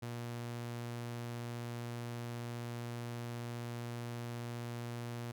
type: tone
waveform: sawtooth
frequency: 119 Hz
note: A#2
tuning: 36 cents sharp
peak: -36 dBFS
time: 0.02-5.32 s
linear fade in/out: 10 ms
effects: none